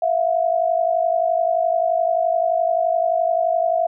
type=tone pair together; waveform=sine; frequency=659.3 / 710.9 Hz; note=E5 / F5; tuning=0 / +31 cents; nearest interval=minor second; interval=131 cents; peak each=-18 / -20 dBFS; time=0.02-3.87 s; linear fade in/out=5 ms; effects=none